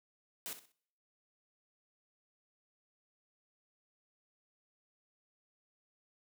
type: noise with echo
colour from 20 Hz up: white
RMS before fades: -42 dBFS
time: 0.46-0.53 s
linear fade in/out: 0 ms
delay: 63 ms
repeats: 3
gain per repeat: -11 dB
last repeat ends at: 0.719 s
effects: noise-tail reverb RT60 0.7 s tail -26 dB re dry + high-pass 150 Hz 12 dB/octave